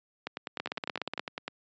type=two click trains; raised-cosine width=0.3 ms; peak=-16 / -18 dBFS; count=11 / 13; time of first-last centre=0.6-1.195 / 0.27-1.48 s; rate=16.8 / 9.92 Hz; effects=high-pass 200 Hz 12 dB/octave + resampled to 16000 Hz